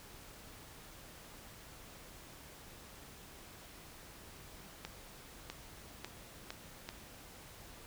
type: accelerating click train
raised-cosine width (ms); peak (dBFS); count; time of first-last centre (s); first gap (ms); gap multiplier
0.2; -24; 5; 4.85-6.89; 650; 0.84
effects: pink hiss -54 dBFS RMS until 7.86 s